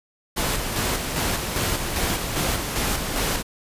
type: noise with tremolo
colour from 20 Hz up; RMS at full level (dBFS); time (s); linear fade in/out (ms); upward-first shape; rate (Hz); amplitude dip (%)
pink; -23; 0.36-3.43; 20; square; 2.5; 40
effects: resampled to 32000 Hz